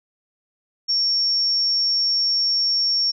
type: tone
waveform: sine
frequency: 5490 Hz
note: F8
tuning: 31 cents flat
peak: -17 dBFS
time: 0.88-3.12 s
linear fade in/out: 20 ms
effects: none